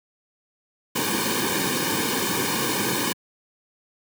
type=noise with comb filter; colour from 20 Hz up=pink; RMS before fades=-24 dBFS; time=0.95-3.13 s; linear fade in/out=10 ms; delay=1.5 ms; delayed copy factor=-1; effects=high-pass 150 Hz 12 dB/octave